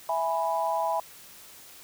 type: chord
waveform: sine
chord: E major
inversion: none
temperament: equal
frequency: 659.3 / 830.6 / 987.8 Hz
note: E5 / G#5 / B5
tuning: 0 / 0 / 0 cents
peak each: -29 dBFS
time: 0.09-1 s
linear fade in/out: 2 ms
effects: white hiss -49 dBFS RMS until 1.83 s